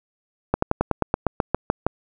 slowing click train, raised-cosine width 1 ms, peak -4 dBFS, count 12, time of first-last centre 0.54-1.866 s, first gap 84 ms, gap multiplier 1.07, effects none

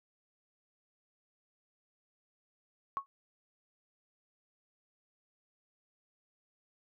sine tone with exponential decay, 1103 Hz, C#6, 9 cents flat, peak -27 dBFS, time 2.97-3.06 s, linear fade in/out 0 ms, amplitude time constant 18 ms, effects none

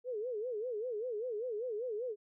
sine tone with vibrato, 460.1 Hz, A#4, 23 cents flat, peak -35 dBFS, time 0.04-2.16 s, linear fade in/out 50 ms, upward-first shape sine, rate 5.1 Hz, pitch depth 190 cents each way, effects none

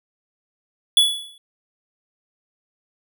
square tone with exponential decay, 3413 Hz, G#7, 47 cents sharp, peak -9 dBFS, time 0.97-1.38 s, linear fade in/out 2 ms, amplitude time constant 87 ms, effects none

